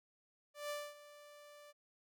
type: tone with ADSR envelope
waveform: sawtooth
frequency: 587.3 Hz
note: D5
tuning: in tune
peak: -35 dBFS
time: 0.54-1.73 s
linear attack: 160 ms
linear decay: 240 ms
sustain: -17 dB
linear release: 30 ms
effects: none